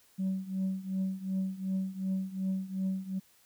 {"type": "tone with tremolo", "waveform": "sine", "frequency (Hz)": 190, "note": "F#3", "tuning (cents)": 46, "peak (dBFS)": -25, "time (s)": [0.18, 3.2], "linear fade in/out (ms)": 20, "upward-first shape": "triangle", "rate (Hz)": 2.7, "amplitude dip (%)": 90, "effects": ["tanh soft clip ceiling -26 dBFS", "white hiss -64 dBFS RMS until 3.45 s"]}